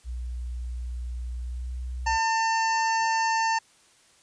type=tone with pitch glide; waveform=sine; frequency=60.9 to 62.47 Hz; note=B1 to B1; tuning=-24 to +20 cents; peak=-30 dBFS; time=0.04-2.19 s; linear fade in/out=50 ms; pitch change=+44 cents; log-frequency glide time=1.41-1.71 s
type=harmonic tone; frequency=899 Hz; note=A5; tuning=37 cents sharp; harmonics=1 / 2 / 3 / 5 / 6 / 7 / 8; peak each=-23 / -29 / -35 / -37 / -40 / -39 / -44 dBFS; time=2.06-3.59 s; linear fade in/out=10 ms
effects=white hiss -59 dBFS RMS until 4.22 s + resampled to 22050 Hz